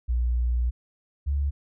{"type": "tone pair in turn", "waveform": "sine", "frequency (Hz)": [60.2, 70.77], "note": ["B1", "C#2"], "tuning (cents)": [-44, 36], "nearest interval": "minor third", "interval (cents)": 280, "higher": "second", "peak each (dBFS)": [-21, -22], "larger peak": "first", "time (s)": [[0.08, 0.71], [1.26, 1.51]], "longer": "first", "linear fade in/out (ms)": 20, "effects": []}